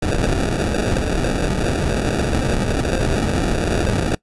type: noise with sample-and-hold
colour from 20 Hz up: pink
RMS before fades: -19 dBFS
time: 0.02-4.15 s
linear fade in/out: 5 ms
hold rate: 1050 Hz
effects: noise-tail reverb RT60 0.1 s tail -22 dB re dry + resampled to 24000 Hz